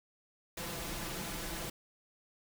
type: noise with comb filter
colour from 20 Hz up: pink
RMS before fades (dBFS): -40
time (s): 0.57-1.7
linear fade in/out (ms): 5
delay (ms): 5.9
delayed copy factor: +0.6
effects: none